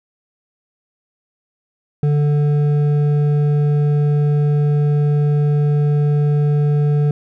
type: tone with hard clipping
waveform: sine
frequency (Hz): 146.83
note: D3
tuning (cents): 0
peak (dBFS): -14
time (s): 2.03-7.11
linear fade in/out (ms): 2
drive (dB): 7
effects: none